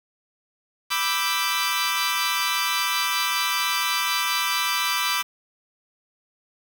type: chord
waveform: 15% pulse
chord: E minor seventh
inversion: second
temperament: equal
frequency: 987.8 / 1174.7 / 1318.5 / 1568 Hz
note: B5 / D6 / E6 / G6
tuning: 0 / 0 / 0 / 0 cents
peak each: -21 / -19 / -23 / -23 dBFS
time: 0.9-5.23 s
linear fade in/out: 20 ms
effects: 7-bit